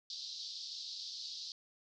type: band-pass noise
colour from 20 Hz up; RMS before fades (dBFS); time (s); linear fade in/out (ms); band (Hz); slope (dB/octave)
white; -45; 0.1-1.52; 2; 3800 to 5100; 48
effects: none